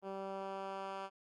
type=tone with band-pass filter sweep; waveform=10% pulse; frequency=193.9 Hz; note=G3; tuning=19 cents flat; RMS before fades=-43 dBFS; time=0.02-1.1 s; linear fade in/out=50 ms; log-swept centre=430 to 1200 Hz; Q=0.73; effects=Opus 32 kbps